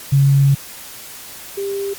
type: tone pair in turn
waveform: sine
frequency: 138.59 / 397 Hz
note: C#3 / G4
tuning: 0 / +22 cents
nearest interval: octave + tritone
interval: 1822 cents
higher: second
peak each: -9 / -20 dBFS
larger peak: first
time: 0.12-0.55 / 1.57-1.94 s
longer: first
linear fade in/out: 10 ms
effects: white hiss -35 dBFS RMS until 1.98 s + Opus 48 kbps